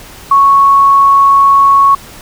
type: tone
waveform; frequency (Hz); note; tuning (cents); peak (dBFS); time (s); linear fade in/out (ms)
sine; 1107; C#6; -3; -3; 0.31-1.95; 5
effects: pink hiss -33 dBFS RMS until 2.21 s